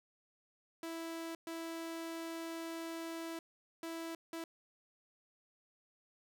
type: tone bursts at uneven times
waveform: sawtooth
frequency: 329.6 Hz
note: E4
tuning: in tune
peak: -37 dBFS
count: 4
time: 0.83-1.35 / 1.47-3.39 / 3.83-4.15 / 4.33-4.44 s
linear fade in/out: 2 ms
effects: none